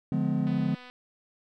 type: chord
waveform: triangle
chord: D diminished seventh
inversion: none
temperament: just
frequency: 146.83 / 176.2 / 211.4 / 253.7 Hz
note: D3 / F3 / Ab3 / Cb4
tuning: 0 / +16 / +31 / +47 cents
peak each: -28 dBFS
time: 0.12-0.75 s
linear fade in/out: 2 ms
type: click train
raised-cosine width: 0.3 ms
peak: -32 dBFS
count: 108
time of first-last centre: 0.47-0.9 s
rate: 249 Hz
effects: none